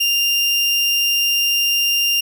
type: tone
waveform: 30% pulse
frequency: 2794 Hz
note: F7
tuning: in tune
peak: -12 dBFS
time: 0-2.21 s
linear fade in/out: 10 ms
effects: none